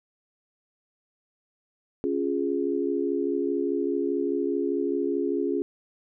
sine chord, Db major, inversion none, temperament equal with one note detuned, 277.2 / 350.4 / 415.3 Hz, Db4 / F4 / Ab4, 0 / +6 / 0 cents, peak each -28 dBFS, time 2.04-5.62 s, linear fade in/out 0 ms, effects none

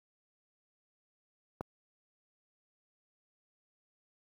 click, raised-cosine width 1 ms, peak -22 dBFS, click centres 1.609 s, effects high-pass 60 Hz 12 dB/octave + 9-bit

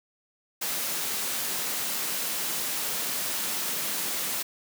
white high-pass noise, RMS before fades -30 dBFS, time 0.61-4.43 s, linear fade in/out 10 ms, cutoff 130 Hz, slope 48 dB/octave, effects none

